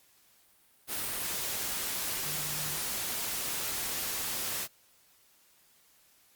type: tone in noise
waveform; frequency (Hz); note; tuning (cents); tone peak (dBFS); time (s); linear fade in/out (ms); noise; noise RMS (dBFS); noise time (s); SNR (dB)
sine; 150.9; D3; +47; -44; 2.23-2.79; 50; white; -34; 0.87-4.68; -13
effects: white hiss -64 dBFS RMS until 6.35 s + Opus 48 kbps